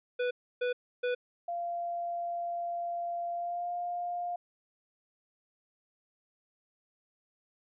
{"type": "tone bursts", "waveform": "square", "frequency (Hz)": 493.2, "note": "B4", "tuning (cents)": -2, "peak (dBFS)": -29, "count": 3, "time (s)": [0.19, 1.15], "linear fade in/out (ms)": 10, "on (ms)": 120, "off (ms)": 300}
{"type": "tone with pitch glide", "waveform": "sine", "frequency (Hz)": [691, 703.9], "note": ["F5", "F5"], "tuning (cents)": [-19, 13], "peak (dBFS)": -32, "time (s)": [1.48, 4.36], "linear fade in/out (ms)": 5, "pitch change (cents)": 32, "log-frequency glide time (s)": [3.33, 3.7]}
{"effects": ["resampled to 8000 Hz"]}